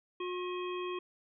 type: harmonic tone with a mistuned harmonic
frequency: 360 Hz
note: F#4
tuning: 47 cents flat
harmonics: 1 / 3 / 5 / 7 / 9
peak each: -36 / -41 / -54 / -46 / -48 dBFS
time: 0.2-0.99 s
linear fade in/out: 5 ms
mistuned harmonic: 5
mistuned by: +91 cents
effects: none